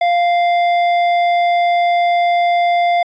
sine tone with hard clipping, 697 Hz, F5, 4 cents flat, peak -13 dBFS, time 0.01-3.03 s, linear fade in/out 5 ms, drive 9 dB, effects resampled to 16000 Hz

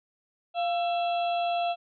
harmonic tone with a mistuned harmonic, 667 Hz, E5, 20 cents sharp, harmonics 1 / 2 / 4 / 5 / 6, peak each -25 / -41 / -38 / -40 / -46 dBFS, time 0.54-1.76 s, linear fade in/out 50 ms, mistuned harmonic 1, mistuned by +69 cents, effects none

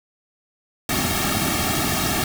pink noise with comb filter, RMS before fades -22 dBFS, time 0.89-2.24 s, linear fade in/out 2 ms, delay 2 ms, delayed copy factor -0.95, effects none

